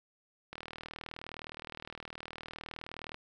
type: click train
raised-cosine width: 0.3 ms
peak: -26 dBFS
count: 104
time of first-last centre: 0.53-3.144 s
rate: 39.4 Hz
effects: none